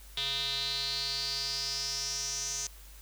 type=tone with band-pass filter sweep; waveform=square; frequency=138.59 Hz; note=C#3; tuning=in tune; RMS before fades=-34 dBFS; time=0.17-2.67 s; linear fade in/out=2 ms; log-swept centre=3600 to 6300 Hz; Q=6.8; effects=added 50 Hz sine -49 dBFS peak until 3.01 s + white hiss -55 dBFS RMS until 3.01 s